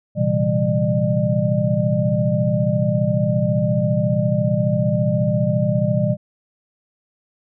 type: tone cluster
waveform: sine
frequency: 117.4 / 132 / 163.4 / 195.5 / 601 Hz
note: A#2 / C3 / E3 / G3 / D5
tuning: +13 / +16 / -15 / -4 / +40 cents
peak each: -22 dBFS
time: 0.15-6.17 s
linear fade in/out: 50 ms
effects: none